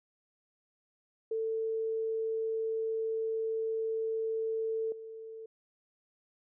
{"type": "tone with level steps", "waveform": "sine", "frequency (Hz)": 445.6, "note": "A4", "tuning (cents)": 22, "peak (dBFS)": [-30, -42], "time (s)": [1.31, 5.46], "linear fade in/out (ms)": 5, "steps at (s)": 4.92, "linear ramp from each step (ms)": 2, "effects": []}